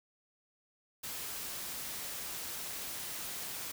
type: noise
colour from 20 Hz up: white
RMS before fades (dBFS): -41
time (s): 1.03-3.72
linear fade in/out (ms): 10
effects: none